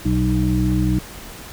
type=harmonic tone with a mistuned harmonic; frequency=61.74 Hz; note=B1; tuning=in tune; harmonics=1 / 2 / 3 / 5; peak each=-21 / -21 / -21 / -21 dBFS; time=0.05-0.99 s; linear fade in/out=5 ms; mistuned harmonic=3; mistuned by=+24 cents; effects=pink hiss -37 dBFS RMS until 1.52 s